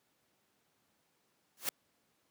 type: noise with exponential growth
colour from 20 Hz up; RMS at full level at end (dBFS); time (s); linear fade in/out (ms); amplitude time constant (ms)
white; -30; 1.57-1.69; 1; 26
effects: pink hiss -75 dBFS RMS until 2.3 s + high-pass 150 Hz 12 dB/octave